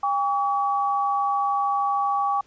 sine tone pair together, 804 / 1137 Hz, G5 / C#6, +44 / +44 cents, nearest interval tritone, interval 600 cents, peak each -23 dBFS, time 0.03-2.41 s, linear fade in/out 5 ms, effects pink hiss -59 dBFS RMS until 2.46 s + resampled to 16000 Hz

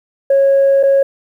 sine tone with dropouts, 549 Hz, C#5, 17 cents flat, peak -6 dBFS, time 0.3-1.03 s, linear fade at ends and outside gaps 5 ms, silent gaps 0.83-0.834 s, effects tanh soft clip ceiling -5 dBFS + 8-bit

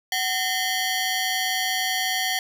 15% pulse ring-modulated tone, 1291 Hz, E6, 37 cents flat, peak -13 dBFS, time 0.12-2.39 s, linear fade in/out 2 ms, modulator 540 Hz, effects none

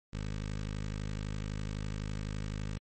15% pulse tone with notch filter, 51.91 Hz, G#1, in tune, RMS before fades -37 dBFS, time 0.13-2.78 s, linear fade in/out 5 ms, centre 720 Hz, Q 0.97, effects MP3 32 kbps

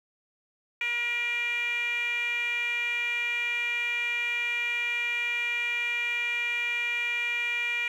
10% pulse tone with band-pass filter, 476.6 Hz, A#4, 38 cents sharp, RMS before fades -29 dBFS, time 0.81-7.88 s, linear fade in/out 2 ms, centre 2300 Hz, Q 6.8, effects 10-bit

